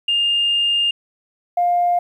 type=tone pair in turn; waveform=sine; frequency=2816 / 704 Hz; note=F7 / F5; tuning=+14 / +14 cents; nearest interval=2 octaves; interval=2400 cents; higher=first; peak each=-14 / -13 dBFS; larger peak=second; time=0.08-0.91 / 1.57-1.99 s; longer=first; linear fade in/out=5 ms; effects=tanh soft clip ceiling -9 dBFS + 9-bit